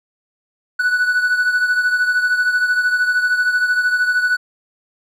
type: beating tone pair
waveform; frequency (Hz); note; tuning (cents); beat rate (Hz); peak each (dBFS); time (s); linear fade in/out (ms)
triangle; 1480 / 1493; F#6 / F#6; 0 / +15; 13; -13 / -20; 0.79-4.37; 10
effects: none